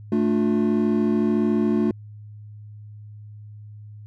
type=chord; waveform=triangle; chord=D minor; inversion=second; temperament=equal with one note detuned; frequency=220 / 293.7 / 355.3 Hz; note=A3 / D4 / F4; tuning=0 / 0 / +30 cents; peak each=-18 / -23 / -22 dBFS; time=0.12-1.91 s; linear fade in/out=2 ms; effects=added 105 Hz sine -38 dBFS peak until 4.06 s